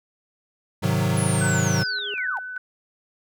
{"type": "chord", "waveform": "square", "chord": "Ab dominant seventh", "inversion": "none", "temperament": "equal", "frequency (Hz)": [103.83, 130.81, 155.56, 185], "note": ["Ab2", "C3", "Eb3", "Gb3"], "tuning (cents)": [0, 0, 0, 0], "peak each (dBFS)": -26, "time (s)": [0.82, 1.84], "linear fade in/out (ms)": 20}
{"type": "linear sweep", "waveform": "sine", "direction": "down", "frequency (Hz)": [10360, 719], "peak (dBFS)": -28, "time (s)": [1.17, 2.39], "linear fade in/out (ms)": 2}
{"type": "tone with tremolo", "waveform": "sine", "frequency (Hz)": 1502, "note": "F#6", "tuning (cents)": 26, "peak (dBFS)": -25, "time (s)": [1.41, 2.58], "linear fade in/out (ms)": 5, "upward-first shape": "square", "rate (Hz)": 2.6, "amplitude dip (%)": 50}
{"type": "tone with exponential growth", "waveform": "triangle", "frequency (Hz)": 410.1, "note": "G#4", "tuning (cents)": -22, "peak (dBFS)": -30, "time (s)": [1.54, 2.14], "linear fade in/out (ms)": 1, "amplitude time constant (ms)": 130}
{"effects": []}